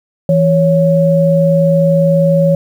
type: tone pair together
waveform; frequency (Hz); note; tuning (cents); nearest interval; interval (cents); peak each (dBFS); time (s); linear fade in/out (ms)
sine; 165.4 / 556.3; E3 / C#5; +6 / +6; octave + major sixth; 2100; -10; 0.29-2.55; 2
effects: 7-bit